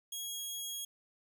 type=tone; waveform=15% pulse; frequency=3301 Hz; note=G#7; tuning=11 cents flat; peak=-31 dBFS; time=0.12-0.85 s; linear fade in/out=5 ms; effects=none